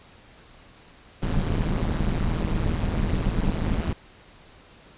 brown noise with amplitude modulation, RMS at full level -20 dBFS, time 1.22-3.93 s, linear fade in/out 5 ms, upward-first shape sine, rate 163 Hz, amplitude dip 95%, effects pink hiss -51 dBFS RMS until 4.97 s + resampled to 8000 Hz

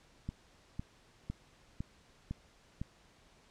click train, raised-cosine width 5 ms, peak -25 dBFS, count 6, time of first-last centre 0.29-2.815 s, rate 1.98 Hz, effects pink hiss -64 dBFS RMS until 3.5 s + low-pass 7000 Hz 12 dB/octave

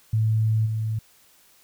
sine tone with level steps, 110 Hz, A2, in tune, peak -18 / -23 dBFS, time 0.13-0.99 s, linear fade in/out 5 ms, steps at 0.65 s, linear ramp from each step 20 ms, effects white hiss -57 dBFS RMS until 1.63 s

